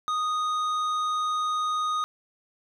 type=tone with tanh clipping; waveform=sine; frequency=1241 Hz; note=D#6; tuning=5 cents flat; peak=-26 dBFS; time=0.08-2.04 s; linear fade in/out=0 ms; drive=10 dB; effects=none